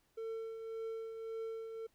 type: tone with tremolo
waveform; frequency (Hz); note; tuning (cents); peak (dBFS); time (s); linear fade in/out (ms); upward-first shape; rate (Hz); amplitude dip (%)
triangle; 450; A4; +39; -36; 0.17-1.87; 10; triangle; 1.8; 50
effects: pink hiss -75 dBFS RMS until 1.94 s